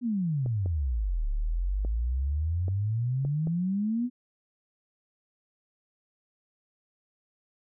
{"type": "exponential two-way sweep", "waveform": "sine", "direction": "down then up", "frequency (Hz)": [252.3, 34.8, 252.3], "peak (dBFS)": -25, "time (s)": [0.01, 4.1], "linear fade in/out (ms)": 50, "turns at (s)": 1.28}
{"type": "clicks", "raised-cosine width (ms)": 2, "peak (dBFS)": -25, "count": 6, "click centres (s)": [0.461, 0.66, 1.849, 2.682, 3.25, 3.472]}
{"effects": []}